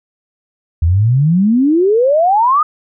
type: exponential sweep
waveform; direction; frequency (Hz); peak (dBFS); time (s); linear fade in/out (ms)
sine; up; 77.9 to 1264; -8; 0.82-2.63; 5
effects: none